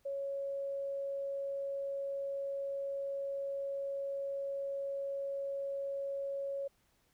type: tone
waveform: sine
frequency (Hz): 554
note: C#5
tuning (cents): -1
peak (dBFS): -35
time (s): 0.05-6.68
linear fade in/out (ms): 10
effects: pink hiss -73 dBFS RMS until 7.13 s